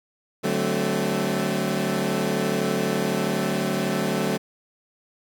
20% pulse chord, D dominant seventh, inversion none, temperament equal with one note detuned, 146.83 / 188.01 / 220 / 261.6 Hz, D3 / F#3 / A3 / C4, 0 / +28 / 0 / 0 cents, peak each -25 / -21 / -22 / -26 dBFS, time 0.43-4.38 s, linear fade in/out 20 ms, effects none

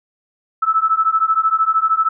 sine beating tone pair, 1304 / 1317 Hz, E6 / E6, -19 / -2 cents, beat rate 13 Hz, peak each -16 dBFS, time 0.62-2.09 s, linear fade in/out 10 ms, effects none

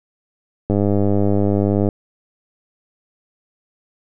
click train, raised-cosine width 2 ms, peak -5 dBFS, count 121, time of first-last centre 0.7-1.888 s, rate 101 Hz, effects none

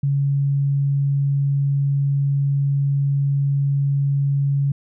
sine tone, 140 Hz, C#3, 18 cents sharp, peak -16 dBFS, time 0.03-4.72 s, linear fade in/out 5 ms, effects none

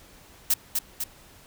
blue noise with echo, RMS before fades -21 dBFS, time 0.5-0.54 s, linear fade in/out 5 ms, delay 250 ms, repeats 2, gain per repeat -4 dB, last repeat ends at 1.04 s, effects pink hiss -52 dBFS RMS until 1.46 s

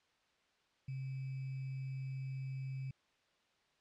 sine tone with sample-and-hold, 132.9 Hz, C3, 27 cents sharp, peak -39 dBFS, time 0.88-2.91 s, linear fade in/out 5 ms, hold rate 2450 Hz, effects white hiss -74 dBFS RMS until 3.8 s + low-pass 4000 Hz 12 dB/octave

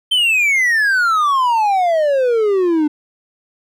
triangle exponential sweep, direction down, 3136 to 293.7 Hz, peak -10 dBFS, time 0.11-2.88 s, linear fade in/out 10 ms, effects none

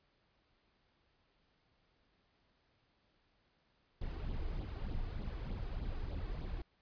brown noise with flanger, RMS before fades -40 dBFS, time 4.01-6.62 s, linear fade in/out 5 ms, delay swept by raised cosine 0.24 to 2.74 ms, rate 3.3 Hz, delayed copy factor +0.6, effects pink hiss -75 dBFS RMS until 6.81 s + resampled to 11025 Hz

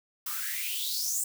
blue noise with high-pass filter sweep, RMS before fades -32 dBFS, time 0.26-1.24 s, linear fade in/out 5 ms, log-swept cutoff 1100 to 8000 Hz, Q 6.8, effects none

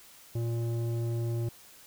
square tone with low-pass filter, 116.54 Hz, A#2, in tune, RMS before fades -31 dBFS, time 0.35-1.49 s, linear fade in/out 5 ms, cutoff 440 Hz, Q 1, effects white hiss -54 dBFS RMS until 1.86 s

